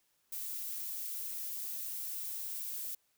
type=noise; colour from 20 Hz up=violet; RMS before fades=-40 dBFS; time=0.32-2.95 s; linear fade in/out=5 ms; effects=white hiss -75 dBFS RMS until 3.17 s